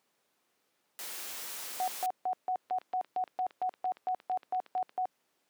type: noise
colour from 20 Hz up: white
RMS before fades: -41 dBFS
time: 0.99-2.06 s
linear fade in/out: 0 ms
type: tone bursts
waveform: sine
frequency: 740 Hz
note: F#5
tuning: in tune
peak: -28 dBFS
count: 15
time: 1.8-5.055 s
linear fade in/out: 0 ms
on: 77 ms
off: 150 ms
type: click train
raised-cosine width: 0.3 ms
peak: -35 dBFS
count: 20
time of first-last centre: 2.7-4.894 s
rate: 8.66 Hz
effects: pink hiss -75 dBFS RMS until 5.49 s + high-pass 300 Hz 12 dB/octave